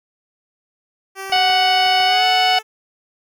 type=tone with pitch glide; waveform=10% pulse; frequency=386.9 to 436.8 Hz; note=G4 to A4; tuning=-23 to -13 cents; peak=-19 dBFS; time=1.15-2.63 s; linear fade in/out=50 ms; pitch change=+210 cents; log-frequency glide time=2.06-2.25 s
type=clicks; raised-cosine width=0.5 ms; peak=-20 dBFS; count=5; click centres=1.298 / 1.362 / 1.499 / 1.863 / 2.003 s
type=harmonic tone; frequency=740 Hz; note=F#5; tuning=in tune; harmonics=1 / 2 / 3 / 4 / 5 / 6 / 7; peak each=-15 / -25 / -22 / -19 / -29 / -26 / -25 dBFS; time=1.32-2.59 s; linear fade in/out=5 ms
effects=none